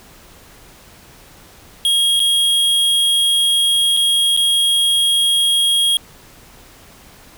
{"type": "tone with dropouts", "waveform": "square", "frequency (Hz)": 3271, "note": "G#7", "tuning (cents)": -27, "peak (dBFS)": -13, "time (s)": [1.85, 5.97], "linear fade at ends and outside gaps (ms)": 1, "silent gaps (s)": [[2.195, 2.201], [3.967, 3.971], [4.366, 4.373]], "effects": ["pink hiss -44 dBFS RMS until 7.37 s"]}